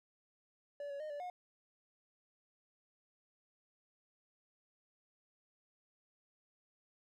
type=tone with pitch steps; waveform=triangle; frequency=575 / 563 / 614 / 580 / 721 Hz; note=D5 / C#5 / D#5 / D5 / F#5; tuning=-37 / +27 / -23 / -22 / -45 cents; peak=-39 dBFS; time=0.8-1.3 s; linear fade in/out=2 ms; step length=100 ms; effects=none